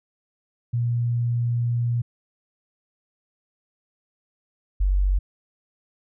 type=tone pair in turn; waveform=sine; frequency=119.2 / 47.4 Hz; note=A#2 / F#1; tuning=+39 / +43 cents; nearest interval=octave + major third; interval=1596 cents; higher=first; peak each=-20 / -17 dBFS; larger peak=second; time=0.73-2.02 / 4.8-5.19 s; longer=first; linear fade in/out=10 ms; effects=none